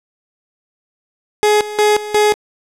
30% pulse tone with tremolo, 420.4 Hz, G#4, 21 cents sharp, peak -7 dBFS, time 1.43-2.34 s, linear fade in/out 0 ms, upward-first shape square, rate 2.8 Hz, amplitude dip 80%, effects low-pass 11000 Hz 12 dB/octave + 8-bit

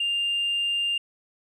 triangle tone with tanh clipping, 2800 Hz, F7, 4 cents sharp, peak -23 dBFS, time 0-0.98 s, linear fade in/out 5 ms, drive 5 dB, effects none

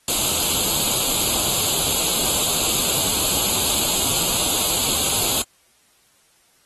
white noise with comb filter, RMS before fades -20 dBFS, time 0.08-5.42 s, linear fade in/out 2 ms, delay 0.27 ms, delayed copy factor +0.85, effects white hiss -59 dBFS RMS until 6.65 s + AAC 32 kbps

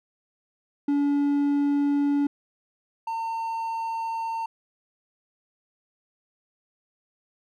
triangle tone pair in turn, 285.8 / 907.4 Hz, D4 / A#5, -47 / -47 cents, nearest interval octave + minor sixth, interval 2000 cents, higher second, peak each -18 / -25 dBFS, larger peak first, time 0.88-2.27 / 3.07-4.46 s, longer neither, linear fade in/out 5 ms, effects none

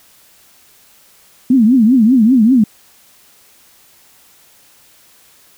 sine tone with vibrato, 237.9 Hz, A#3, 35 cents sharp, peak -6 dBFS, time 1.5-2.64 s, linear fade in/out 5 ms, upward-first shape triangle, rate 5.1 Hz, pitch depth 260 cents each way, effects white hiss -48 dBFS RMS until 5.57 s

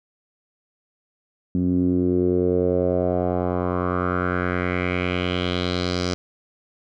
10% pulse tone with low-pass filter sweep, 89.9 Hz, F#2, 49 cents flat, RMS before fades -22 dBFS, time 1.55-6.14 s, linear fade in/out 0 ms, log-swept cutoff 230 to 5300 Hz, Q 3.5, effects none

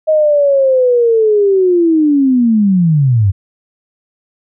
sine linear sweep, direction down, 631 to 91.1 Hz, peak -7 dBFS, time 0.07-3.32 s, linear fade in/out 20 ms, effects none

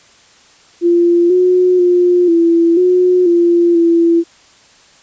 sine tone with pitch steps, 344.8 / 363.7 / 355.1 / 335.8 / 362.6 / 343.8 / 336.5 Hz, F4 / F#4 / F4 / E4 / F#4 / F4 / E4, -22 / -30 / +29 / +32 / -35 / -27 / +36 cents, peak -7 dBFS, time 0.81-4.24 s, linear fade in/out 50 ms, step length 490 ms, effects white hiss -46 dBFS RMS until 5.02 s + resampled to 16000 Hz

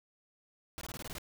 pink noise bursts, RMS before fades -43 dBFS, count 8, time 0.78-1.183 s, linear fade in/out 0 ms, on 32 ms, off 21 ms, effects none

